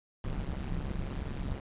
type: noise with amplitude modulation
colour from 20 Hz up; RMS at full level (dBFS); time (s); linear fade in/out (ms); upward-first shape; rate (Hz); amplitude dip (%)
brown; -31; 0.24-1.6; 2; sine; 137; 95
effects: resampled to 8000 Hz